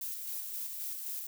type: noise with tremolo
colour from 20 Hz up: violet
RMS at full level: -38 dBFS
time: 0.01-1.27 s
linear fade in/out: 5 ms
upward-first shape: square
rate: 3.8 Hz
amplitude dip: 30%
effects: none